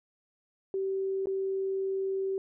sine tone with dropouts, 385.7 Hz, G4, 28 cents flat, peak -28 dBFS, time 0.74-2.38 s, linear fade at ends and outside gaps 1 ms, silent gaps 1.258-1.27 s, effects none

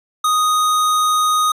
square tone, 1244.5 Hz, D#6, in tune, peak -14 dBFS, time 0.24-1.52 s, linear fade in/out 5 ms, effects resampled to 32000 Hz

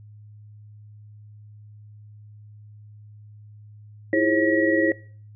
sine tone cluster, 323.3 / 343 / 412.7 / 540 / 1916 Hz, E4 / F4 / G#4 / C#5 / A#6, -34 / -31 / -11 / -45 / +47 cents, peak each -21 / -27 / -28 / -22 / -24 dBFS, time 4.13-4.92 s, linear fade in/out 2 ms, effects noise-tail reverb RT60 0.5 s tail -23 dB re dry + added 105 Hz sine -43 dBFS peak until 5.35 s

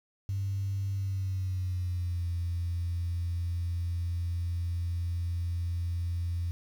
sine tone with pitch glide, 98 to 86.31 Hz, G2 to F2, 0 to -20 cents, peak -28 dBFS, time 0.29-6.51 s, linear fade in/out 0 ms, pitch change -220 cents, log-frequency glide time 0.95-2.26 s, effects tanh soft clip ceiling -24 dBFS + 9-bit

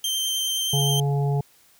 sawtooth tone with vibrato, 3136 Hz, G7, in tune, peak -20 dBFS, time 0.04-1 s, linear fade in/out 2 ms, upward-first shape sine, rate 9.6 Hz, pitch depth 12 cents each way
harmonic tone, 141.2 Hz, C#3, 32 cents sharp, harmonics 1 / 3 / 5 / 6, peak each -20 / -30 / -34 / -36 dBFS, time 0.73-1.41 s, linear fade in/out 5 ms
effects white hiss -57 dBFS RMS until 1.79 s

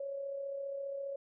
sine tone with amplitude modulation, 554.4 Hz, C#5, in tune, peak -35 dBFS, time 0-1.16 s, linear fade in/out 5 ms, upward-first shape sine, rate 34.9 Hz, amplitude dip 40%, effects none

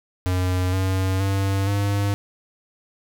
square tone with pitch steps, 91.5 / 94.51 / 97.62 / 100.82 Hz, F#2 / F#2 / G2 / G2, -19 / +37 / -7 / +49 cents, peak -20 dBFS, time 0.26-2.14 s, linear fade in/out 0 ms, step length 470 ms, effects none

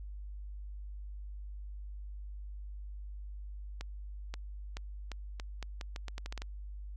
accelerating click train, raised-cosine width 0.2 ms, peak -24 dBFS, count 14, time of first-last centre 3.81-6.419 s, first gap 530 ms, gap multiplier 0.81, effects added 50 Hz sine -41 dBFS peak until 6.96 s

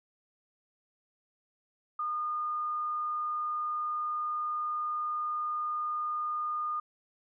sine tone, 1220 Hz, D#6, 34 cents flat, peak -30 dBFS, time 1.99-6.8 s, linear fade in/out 5 ms, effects none

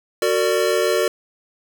square chord, Gb augmented, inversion none, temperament equal with one note detuned, 370 / 456.3 / 587.3 Hz, Gb4 / Bb4 / D5, 0 / -37 / 0 cents, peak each -22 / -21 / -22 dBFS, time 0.22-1.08 s, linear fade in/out 2 ms, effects none

